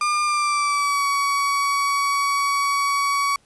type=tone with pitch glide; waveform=35% pulse; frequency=1202 to 1128 Hz; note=D6 to C#6; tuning=+40 to +30 cents; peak=-17 dBFS; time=0.01-3.36 s; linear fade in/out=2 ms; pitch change=-110 cents; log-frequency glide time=0.22-1.06 s; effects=pink hiss -59 dBFS RMS until 3.45 s + resampled to 24000 Hz